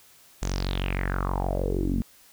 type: tone with low-pass filter sweep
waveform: sawtooth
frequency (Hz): 46.43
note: F#1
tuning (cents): +7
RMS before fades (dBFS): -27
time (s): 0.42-2.02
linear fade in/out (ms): 0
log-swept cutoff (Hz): 7200 to 220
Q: 5.7
effects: white hiss -55 dBFS RMS until 2.32 s